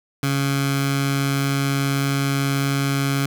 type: tone with notch filter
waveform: 15% pulse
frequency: 138.59 Hz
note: C#3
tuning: in tune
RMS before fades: -21 dBFS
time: 0.23-3.26 s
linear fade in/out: 2 ms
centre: 500 Hz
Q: 0.81
effects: none